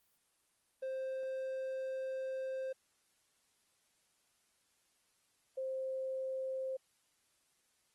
triangle / sine tone pair in turn, 526 / 526 Hz, C5 / C5, +9 / +9 cents, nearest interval unison, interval 0 cents, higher neither, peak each -35 / -36 dBFS, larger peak first, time 0.82-2.73 / 5.57-6.77 s, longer first, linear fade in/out 10 ms, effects white hiss -75 dBFS RMS until 7.94 s + Opus 24 kbps

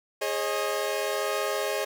sawtooth chord, Ab suspended fourth, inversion none, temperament equal with one note detuned, 415.3 / 542 / 622.3 Hz, Ab4 / Db5 / Eb5, 0 / -39 / 0 cents, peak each -27 dBFS, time 0.21-1.85 s, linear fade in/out 10 ms, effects none

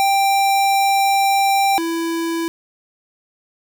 square tone pair in turn, 787 / 332.1 Hz, G5 / E4, +7 / +13 cents, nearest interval octave + minor third, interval 1494 cents, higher first, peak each -14 / -20 dBFS, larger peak first, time 0-1.78 / 1.78-2.48 s, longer first, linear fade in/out 0 ms, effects none

